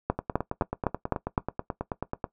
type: two click trains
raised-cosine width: 1 ms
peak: -15 / -9 dBFS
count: 20 / 6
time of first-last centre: 0.19-2.242 / 0.1-1.379 s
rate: 9.26 / 3.91 Hz
effects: noise-tail reverb RT60 0.1 s tail -17 dB re dry